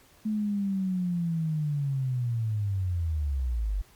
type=linear sweep; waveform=sine; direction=down; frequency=217.4 to 45.72 Hz; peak=-25 dBFS; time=0.25-3.82 s; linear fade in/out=10 ms; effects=pink hiss -58 dBFS RMS until 3.95 s + MP3 96 kbps